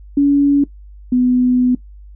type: tone pair in turn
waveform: sine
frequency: 283.4 / 249.9 Hz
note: C#4 / B3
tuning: +38 / +21 cents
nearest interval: major second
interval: 217 cents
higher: first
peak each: -8 / -10 dBFS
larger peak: first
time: 0.17-0.64 / 1.12-1.75 s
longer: second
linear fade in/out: 5 ms
effects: noise-tail reverb RT60 0.1 s tail -18 dB re dry + added 50 Hz sine -35 dBFS peak until 2.15 s